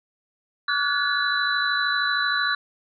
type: tone cluster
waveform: sine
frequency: 1147 / 1436 / 1489 / 1706 / 3974 Hz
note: D6 / F6 / F#6 / G#6 / B7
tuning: -41 / +48 / +11 / +46 / +10 cents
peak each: -27 dBFS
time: 0.68-2.55 s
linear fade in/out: 5 ms
effects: none